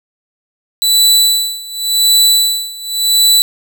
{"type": "tone with tremolo", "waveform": "sawtooth", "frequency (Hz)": 3970, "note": "B7", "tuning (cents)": 8, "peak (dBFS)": -3, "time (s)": [0.82, 3.42], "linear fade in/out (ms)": 0, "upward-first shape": "sine", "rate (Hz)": 0.9, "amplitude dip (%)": 90, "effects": []}